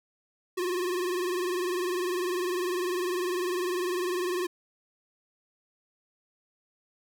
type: tone with vibrato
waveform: square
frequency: 360 Hz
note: F#4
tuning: 47 cents flat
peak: -28 dBFS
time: 0.57-4.47 s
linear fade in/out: 10 ms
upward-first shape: sine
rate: 20 Hz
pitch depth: 79 cents each way
effects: none